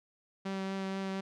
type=tone with vibrato; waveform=sawtooth; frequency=192.8 Hz; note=G3; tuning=28 cents flat; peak=-30 dBFS; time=0.45-1.21 s; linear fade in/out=10 ms; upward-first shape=triangle; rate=4.2 Hz; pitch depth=12 cents each way; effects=low-pass 5000 Hz 12 dB/octave